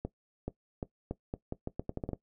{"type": "accelerating click train", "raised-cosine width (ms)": 2, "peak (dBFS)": -21, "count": 13, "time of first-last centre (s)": [0.05, 2.133], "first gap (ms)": 430, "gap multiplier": 0.81, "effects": ["noise-tail reverb RT60 0.1 s tail -17 dB re dry"]}